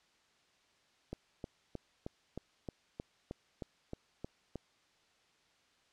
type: click train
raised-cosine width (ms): 2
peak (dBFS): -27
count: 12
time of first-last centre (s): 1.13-4.557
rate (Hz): 3.21
effects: white hiss -70 dBFS RMS until 5.92 s + low-pass 5000 Hz 12 dB/octave